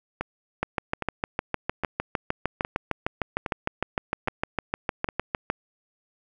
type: two click trains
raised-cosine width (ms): 0.5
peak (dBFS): -13 / -9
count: 7 / 33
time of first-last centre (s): 0.21-5.088 / 0.63-5.501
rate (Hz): 1.23 / 6.57
effects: none